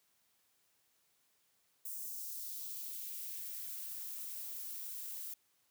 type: noise with high-pass filter sweep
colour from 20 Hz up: violet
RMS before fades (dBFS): -44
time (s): 1.85-5.34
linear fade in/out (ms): 5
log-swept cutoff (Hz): 7600 to 280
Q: 1.3
effects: white hiss -75 dBFS RMS until 5.7 s + high-pass 60 Hz 12 dB/octave